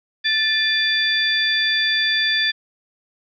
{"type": "tone cluster", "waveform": "sine", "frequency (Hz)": [1760, 2407, 3492, 4686], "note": ["A6", "D7", "A7", "D8"], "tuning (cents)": [0, 42, -14, -5], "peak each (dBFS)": [-20, -28, -20, -25], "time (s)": [0.24, 2.52], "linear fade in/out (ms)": 20, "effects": []}